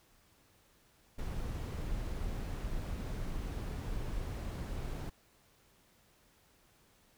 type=noise; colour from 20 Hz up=brown; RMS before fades=-38 dBFS; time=1.18-5.1 s; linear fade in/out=10 ms; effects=pink hiss -67 dBFS RMS until 7.17 s